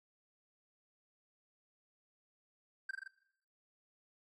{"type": "tone with echo", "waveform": "triangle", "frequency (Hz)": 1568, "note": "G6", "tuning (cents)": 0, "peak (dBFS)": -34, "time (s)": [2.89, 2.91], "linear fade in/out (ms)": 5, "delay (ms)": 42, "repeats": 4, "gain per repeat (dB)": -2, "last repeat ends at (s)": 3.078, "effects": ["noise-tail reverb RT60 0.8 s tail -21 dB re dry", "MP3 48 kbps"]}